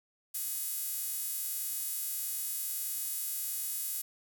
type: tone with high-pass filter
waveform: sawtooth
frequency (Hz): 419.2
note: G#4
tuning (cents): +16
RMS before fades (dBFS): -36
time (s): 0.34-4.02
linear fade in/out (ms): 10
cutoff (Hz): 11000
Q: 0.94
effects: none